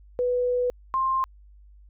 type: tone pair in turn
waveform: sine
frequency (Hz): 493.9 / 1055.9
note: B4 / C6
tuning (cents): 0 / +15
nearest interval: octave + minor second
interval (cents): 1315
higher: second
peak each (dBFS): -21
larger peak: neither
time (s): 0.19-0.7 / 0.94-1.24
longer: first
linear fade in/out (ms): 0
effects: added 50 Hz sine -48 dBFS peak until 1.89 s